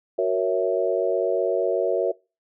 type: chord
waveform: sine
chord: F# dominant seventh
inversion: none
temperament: equal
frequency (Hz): 370 / 466.2 / 554.4 / 659.3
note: F#4 / A#4 / C#5 / E5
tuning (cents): 0 / 0 / 0 / 0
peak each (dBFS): -25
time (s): 0.18-2.12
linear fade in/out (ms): 10
effects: noise-tail reverb RT60 0.3 s tail -24 dB re dry